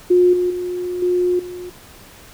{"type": "tone with level steps", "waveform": "sine", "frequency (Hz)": 358.4, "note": "F4", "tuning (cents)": 45, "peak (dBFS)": [-9, -15, -21, -14, -28], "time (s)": [0.1, 1.7], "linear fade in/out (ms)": 10, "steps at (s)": [0.33, 0.5, 1.02, 1.39], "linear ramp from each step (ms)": 5, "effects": ["pink hiss -43 dBFS RMS until 2.33 s"]}